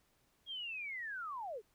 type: linear sweep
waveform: sine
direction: down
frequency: 3300 to 379.4 Hz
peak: -40 dBFS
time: 0.46-1.62 s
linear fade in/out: 50 ms
effects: pink hiss -74 dBFS RMS until 1.74 s